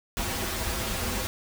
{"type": "noise with comb filter", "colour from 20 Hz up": "pink", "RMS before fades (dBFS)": -30, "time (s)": [0.17, 1.27], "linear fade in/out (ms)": 0, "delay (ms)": 6.8, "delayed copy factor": -0.95, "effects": []}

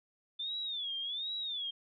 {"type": "tone with vibrato", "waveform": "sine", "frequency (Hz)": 3520, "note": "A7", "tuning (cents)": 0, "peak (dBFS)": -35, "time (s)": [0.39, 1.71], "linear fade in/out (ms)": 10, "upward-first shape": "sine", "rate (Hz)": 1.3, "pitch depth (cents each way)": 170, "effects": []}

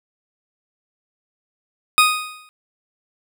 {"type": "tone with exponential decay", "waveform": "20% pulse", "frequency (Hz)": 1244.5, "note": "D#6", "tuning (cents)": 0, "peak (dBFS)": -3, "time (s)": [1.98, 2.49], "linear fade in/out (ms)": 0, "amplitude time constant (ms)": 110, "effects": []}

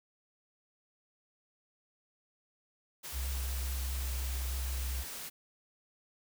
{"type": "noise", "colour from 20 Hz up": "white", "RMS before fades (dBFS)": -43, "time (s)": [3.03, 5.3], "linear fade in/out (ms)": 20}
{"type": "tone with pitch glide", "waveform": "sine", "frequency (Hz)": [65.41, 64.62], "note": ["C2", "C2"], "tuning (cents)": [0, -21], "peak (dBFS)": -33, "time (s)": [3.12, 5.05], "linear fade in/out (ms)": 50, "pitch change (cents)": -21, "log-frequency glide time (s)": [3.36, 4.86]}
{"effects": []}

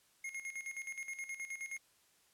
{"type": "tone with tremolo", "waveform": "square", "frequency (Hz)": 2150, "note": "C7", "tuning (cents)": 47, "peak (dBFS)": -40, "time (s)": [0.24, 1.78], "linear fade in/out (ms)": 5, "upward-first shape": "square", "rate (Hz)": 9.5, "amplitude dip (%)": 70, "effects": ["white hiss -70 dBFS RMS until 2.33 s", "low-pass 12000 Hz 12 dB/octave"]}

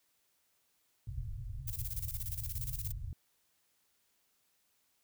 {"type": "low-pass noise", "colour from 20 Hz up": "white", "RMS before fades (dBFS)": -41, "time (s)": [1.07, 3.13], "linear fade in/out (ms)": 2, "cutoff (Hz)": 130, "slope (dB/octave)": 96}
{"type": "noise with tremolo", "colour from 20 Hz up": "violet", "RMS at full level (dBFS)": -40, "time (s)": [1.67, 2.92], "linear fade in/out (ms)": 10, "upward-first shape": "square", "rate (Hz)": 17, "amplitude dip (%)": 75}
{"effects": ["white hiss -75 dBFS RMS until 5.03 s"]}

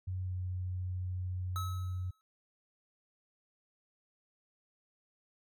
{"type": "tone with pitch glide", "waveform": "sine", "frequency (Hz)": [92.5, 91.38], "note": ["F#2", "F#2"], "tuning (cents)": [0, -21], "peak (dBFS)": -34, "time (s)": [0.07, 2.11], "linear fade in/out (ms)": 10, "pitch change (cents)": -21, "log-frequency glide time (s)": [0.24, 0.32]}
{"type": "tone with exponential decay", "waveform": "square", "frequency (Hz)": 1291, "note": "E6", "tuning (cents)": -37, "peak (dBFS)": -36, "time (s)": [1.56, 2.21], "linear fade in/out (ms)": 0, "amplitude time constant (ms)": 140}
{"effects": []}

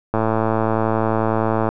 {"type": "click train", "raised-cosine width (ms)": 1, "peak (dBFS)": -5, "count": 173, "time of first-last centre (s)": [0.14, 1.69], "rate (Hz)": 111, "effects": []}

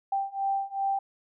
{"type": "beating tone pair", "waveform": "sine", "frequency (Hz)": [784, 786.6], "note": ["G5", "G5"], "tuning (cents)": [0, 6], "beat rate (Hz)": 2.6, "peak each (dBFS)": [-30, -29], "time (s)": [0.12, 0.99], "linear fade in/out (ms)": 5, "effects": []}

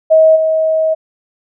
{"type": "tone with level steps", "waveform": "sine", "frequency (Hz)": 636, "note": "D#5", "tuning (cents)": 38, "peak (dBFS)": [-4, -10], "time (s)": [0.1, 0.95], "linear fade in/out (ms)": 20, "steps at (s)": 0.35, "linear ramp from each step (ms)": 20, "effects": []}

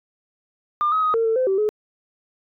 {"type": "tone with pitch steps", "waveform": "sine", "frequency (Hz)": [1200, 1270, 1252, 455.4, 447.8, 514, 385.2, 424.2], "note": ["D6", "D#6", "D#6", "A#4", "A4", "C5", "G4", "G#4"], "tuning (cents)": [37, 35, 10, -40, 30, -31, -30, 37], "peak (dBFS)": -16, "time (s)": [0.81, 1.69], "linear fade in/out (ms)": 0, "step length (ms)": 110, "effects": ["tanh soft clip ceiling -12 dBFS"]}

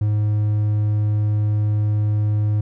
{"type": "tone", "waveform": "triangle", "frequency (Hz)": 105.4, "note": "G#2", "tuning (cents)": 26, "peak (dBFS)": -14, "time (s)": [0.01, 2.61], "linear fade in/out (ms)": 5, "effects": []}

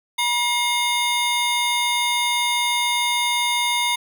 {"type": "tone cluster", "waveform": "square", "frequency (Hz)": [962, 2135, 3647], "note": ["B5", "C7", "A#7"], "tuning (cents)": [-46, 34, -39], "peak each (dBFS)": -24, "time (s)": [0.18, 3.96], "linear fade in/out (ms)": 10, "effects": []}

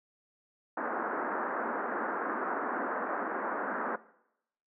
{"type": "band-pass noise", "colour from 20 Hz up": "white", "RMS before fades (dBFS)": -34, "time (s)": [0.77, 3.96], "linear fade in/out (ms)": 5, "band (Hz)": [220, 1600], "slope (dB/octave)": 48, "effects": ["noise-tail reverb RT60 0.8 s tail -19 dB re dry"]}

